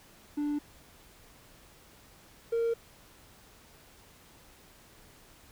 triangle tone pair in turn, 293.7 / 462.4 Hz, D4 / A#4, 0 / -14 cents, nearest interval minor sixth, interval 786 cents, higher second, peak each -26 / -23 dBFS, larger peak second, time 0.37-0.59 / 2.52-2.74 s, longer neither, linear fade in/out 10 ms, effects tanh soft clip ceiling -21 dBFS + pink hiss -57 dBFS RMS until 5.51 s

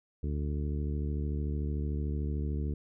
harmonic tone, 73.42 Hz, D2, in tune, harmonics 1 / 2 / 3 / 4 / 5 / 6, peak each -31 / -37 / -41 / -43 / -45 / -47 dBFS, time 0.23-2.74 s, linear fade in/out 5 ms, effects none

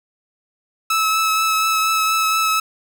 sawtooth tone with vibrato, 1301 Hz, E6, 23 cents flat, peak -12 dBFS, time 0.9-2.6 s, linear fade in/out 5 ms, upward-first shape triangle, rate 4.2 Hz, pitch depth 16 cents each way, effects none

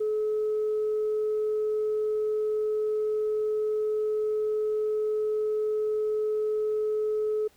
sine tone, 428.2 Hz, A4, 47 cents flat, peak -23 dBFS, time 0-7.48 s, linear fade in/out 10 ms, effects tanh soft clip ceiling -21 dBFS + pink hiss -61 dBFS RMS until 7.56 s

